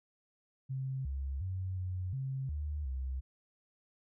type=tone with pitch steps; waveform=sine; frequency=132.7 / 68.1 / 93.3 / 91.7 / 133.6 / 74.4 / 65.5 Hz; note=C3 / C#2 / F#2 / F#2 / C3 / D2 / C2; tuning=+25 / -30 / +15 / -15 / +36 / +23 / +2 cents; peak=-34 dBFS; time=0.69-3.21 s; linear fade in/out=20 ms; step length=360 ms; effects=none